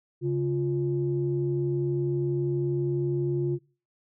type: tone pair together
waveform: sine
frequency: 138.59 / 350.9 Hz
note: C#3 / F4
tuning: 0 / +8 cents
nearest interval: octave + major third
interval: 1608 cents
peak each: -26 dBFS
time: 0.21-3.59 s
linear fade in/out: 50 ms
effects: noise-tail reverb RT60 0.4 s tail -23 dB re dry + tanh soft clip ceiling -16 dBFS